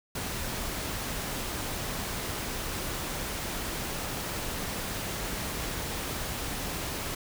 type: noise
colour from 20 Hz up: pink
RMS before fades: -34 dBFS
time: 0.15-7.15 s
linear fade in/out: 5 ms
effects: none